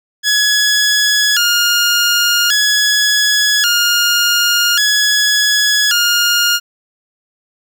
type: tone with vibrato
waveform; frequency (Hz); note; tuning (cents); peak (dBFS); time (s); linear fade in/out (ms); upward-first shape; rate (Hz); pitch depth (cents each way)
15% pulse; 1546; G6; -24; -4; 0.23-6.6; 50; square; 0.44; 150
effects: none